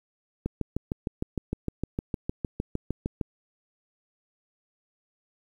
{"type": "click train", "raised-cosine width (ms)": 3, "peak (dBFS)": -15, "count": 19, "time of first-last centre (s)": [0.46, 3.212], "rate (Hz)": 6.54, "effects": ["9-bit"]}